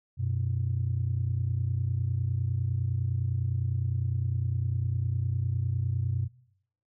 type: tone pair together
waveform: sine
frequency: 93.8 / 123.66 Hz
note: F#2 / B2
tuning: +24 / +3 cents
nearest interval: perfect fourth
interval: 479 cents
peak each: -28 dBFS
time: 0.17-6.29 s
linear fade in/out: 50 ms
effects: noise-tail reverb RT60 0.7 s tail -21 dB re dry + tanh soft clip ceiling -19 dBFS